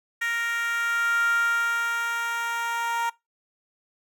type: tone with high-pass filter sweep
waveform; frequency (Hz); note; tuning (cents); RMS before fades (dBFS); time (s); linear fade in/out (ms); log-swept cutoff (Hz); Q
10% pulse; 466.2; A#4; 0; -26; 0.21-3.1; 10; 1700 to 1000; 7.7
effects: noise-tail reverb RT60 0.2 s tail -22 dB re dry